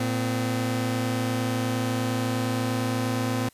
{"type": "tone pair together", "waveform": "sawtooth", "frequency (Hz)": [113.9, 256.3], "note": ["A#2", "C4"], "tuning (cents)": [-40, -36], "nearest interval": "octave + major second", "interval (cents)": 1404, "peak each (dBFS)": [-23, -23], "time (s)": [0, 3.49], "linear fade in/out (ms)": 5, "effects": ["white hiss -59 dBFS RMS until 3.53 s", "resampled to 32000 Hz"]}